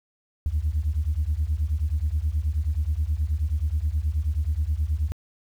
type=beating tone pair; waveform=sine; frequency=71.3 / 80.7 Hz; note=C#2 / E2; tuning=+49 / -36 cents; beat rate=9.4 Hz; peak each=-24 dBFS; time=0.46-5.12 s; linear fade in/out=0 ms; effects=tanh soft clip ceiling -16 dBFS + 9-bit